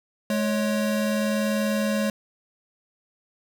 square tone pair together, 211.5 / 554 Hz, G#3 / C#5, +32 / -1 cents, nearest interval octave + perfect fourth, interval 1667 cents, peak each -24 / -28 dBFS, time 0.3-2.1 s, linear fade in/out 2 ms, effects none

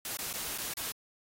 white noise with dropouts, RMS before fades -37 dBFS, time 0.05-0.92 s, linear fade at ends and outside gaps 2 ms, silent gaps 0.171-0.188 / 0.329-0.337 / 0.578-0.583 / 0.737-0.771 s, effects AAC 48 kbps

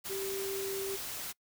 sine tone in noise, 390 Hz, G4, 9 cents flat, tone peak -35 dBFS, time 0.09-0.97 s, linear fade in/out 20 ms, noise white, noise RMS -40 dBFS, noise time 0.04-1.33 s, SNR +2 dB, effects noise-tail reverb RT60 0.1 s tail -24 dB re dry

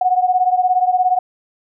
sine beating tone pair, 729 / 746 Hz, F#5 / F#5, -26 / +14 cents, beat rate 17 Hz, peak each -14 / -17 dBFS, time 0.01-1.19 s, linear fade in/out 5 ms, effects none

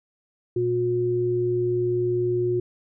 sine tone pair together, 120 / 359.6 Hz, B2 / F#4, -49 / -49 cents, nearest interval octave + perfect fifth, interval 1900 cents, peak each -28 / -21 dBFS, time 0.56-2.6 s, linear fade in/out 5 ms, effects none

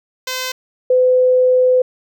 5% pulse / sine tone pair in turn, 513 / 506.8 Hz, C5 / B4, -34 / +45 cents, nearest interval unison, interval 21 cents, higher first, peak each -9 dBFS, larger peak neither, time 0.27-0.52 / 0.9-1.82 s, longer second, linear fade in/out 5 ms, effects none

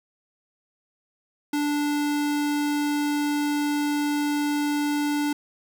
square tone, 292.9 Hz, D4, 5 cents flat, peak -23 dBFS, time 1.53-5.33 s, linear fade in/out 5 ms, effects 10-bit

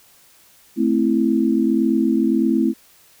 sine chord, A minor, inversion none, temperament equal, 220 / 261.6 / 329.6 Hz, A3 / C4 / E4, 0 / 0 / 0 cents, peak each -19 dBFS, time 0.76-2.74 s, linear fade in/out 50 ms, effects white hiss -52 dBFS RMS until 3.2 s

